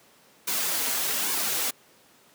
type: noise with flanger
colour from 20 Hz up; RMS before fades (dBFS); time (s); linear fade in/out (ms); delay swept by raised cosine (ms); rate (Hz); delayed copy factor
white; -27; 0.47-1.71; 10; 1.5 to 5.7; 1.2; -0.6
effects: pink hiss -57 dBFS RMS until 2.34 s + high-pass 200 Hz 12 dB/octave